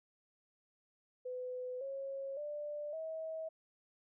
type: tone with pitch steps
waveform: sine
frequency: 503 / 545.4 / 591.3 / 641.1 Hz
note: B4 / C#5 / D5 / E5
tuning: +32 / -28 / +12 / -48 cents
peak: -39 dBFS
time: 1.25-3.49 s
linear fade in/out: 10 ms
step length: 560 ms
effects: none